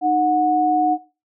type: tone pair together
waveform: sine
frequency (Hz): 307.8 / 733.1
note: D#4 / F#5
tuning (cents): -19 / -16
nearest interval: octave + minor third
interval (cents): 1503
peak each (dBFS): -21 / -15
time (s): 0.01-0.98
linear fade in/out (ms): 50
effects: noise-tail reverb RT60 0.3 s tail -18 dB re dry